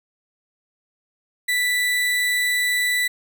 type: tone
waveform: 35% pulse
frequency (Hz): 1975.5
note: B6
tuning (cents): 0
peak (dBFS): -17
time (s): 1.48-3.08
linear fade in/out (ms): 10
effects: none